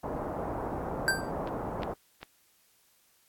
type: low-pass noise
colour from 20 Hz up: white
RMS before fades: -35 dBFS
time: 0.03-1.94 s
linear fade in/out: 10 ms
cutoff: 910 Hz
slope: 24 dB/octave
type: tone with exponential decay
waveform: square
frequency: 1568 Hz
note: G6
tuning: in tune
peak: -21 dBFS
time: 1.08-1.31 s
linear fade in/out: 0 ms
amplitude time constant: 49 ms
type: clicks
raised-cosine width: 0.3 ms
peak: -26 / -20 / -25 dBFS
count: 3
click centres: 1.474 / 1.833 / 2.23 s
effects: white hiss -66 dBFS RMS until 3.28 s + AAC 64 kbps